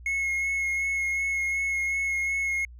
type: tone with vibrato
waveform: triangle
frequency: 2172 Hz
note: C#7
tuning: 36 cents flat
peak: -23 dBFS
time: 0.06-2.65 s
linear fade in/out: 2 ms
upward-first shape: sine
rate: 2.7 Hz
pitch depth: 16 cents each way
effects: added 60 Hz sine -43 dBFS peak until 2.79 s